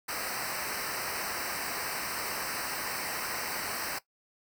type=noise with comb filter; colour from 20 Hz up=pink; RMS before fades=-35 dBFS; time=0.08-3.99 s; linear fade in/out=10 ms; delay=0.29 ms; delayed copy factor=-0.95; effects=noise-tail reverb RT60 0.1 s tail -17 dB re dry